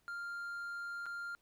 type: tone with dropouts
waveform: triangle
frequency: 1396.9 Hz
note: F6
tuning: in tune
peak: -38 dBFS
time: 0.08-1.35 s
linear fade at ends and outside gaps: 0 ms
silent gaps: 1.058-1.064 s
effects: pink hiss -75 dBFS RMS until 1.41 s